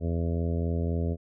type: harmonic tone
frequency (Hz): 83.9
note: E2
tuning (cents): +31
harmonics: 1 / 2 / 3 / 4 / 5 / 6 / 7 / 8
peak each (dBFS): -27 / -32 / -35 / -41 / -37 / -41 / -42 / -45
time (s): 0-1.17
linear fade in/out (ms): 50
effects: none